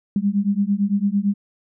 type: beating tone pair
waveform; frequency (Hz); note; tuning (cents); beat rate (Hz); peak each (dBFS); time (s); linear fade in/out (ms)
sine; 197 / 205.9; G3 / G#3; +9 / -15; 8.9; -20; 0.16-1.34; 2
effects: none